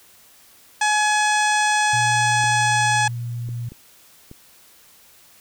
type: harmonic tone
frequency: 845 Hz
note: G#5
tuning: 30 cents sharp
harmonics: 1 / 2 / 3 / 4 / 5 / 6 / 7 / 8 / 9 / 10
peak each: -19 / -21 / -27 / -29 / -35 / -34 / -30 / -35 / -36 / -30 dBFS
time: 0.81-3.08 s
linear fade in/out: 5 ms
type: tone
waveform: sine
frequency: 119.1 Hz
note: A#2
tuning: 38 cents sharp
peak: -25 dBFS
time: 1.93-3.69 s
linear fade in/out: 5 ms
type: clicks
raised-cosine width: 3 ms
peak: -26 dBFS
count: 4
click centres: 2.44 / 3.489 / 3.72 / 4.314 s
effects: white hiss -51 dBFS RMS until 5.4 s